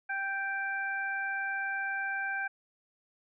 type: harmonic tone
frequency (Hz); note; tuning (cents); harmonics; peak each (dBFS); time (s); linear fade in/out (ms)
784; G5; 0; 1 / 2 / 3; -38 / -32 / -41; 0.09-2.48; 10
effects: none